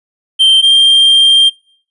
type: tone pair in turn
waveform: triangle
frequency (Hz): 3136 / 3183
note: G7 / G7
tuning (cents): 0 / +26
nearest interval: unison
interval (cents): 26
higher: second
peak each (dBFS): -3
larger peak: neither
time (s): 0.39-0.62 / 0.62-1.5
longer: second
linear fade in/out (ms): 20
effects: noise-tail reverb RT60 0.6 s tail -25 dB re dry + resampled to 24000 Hz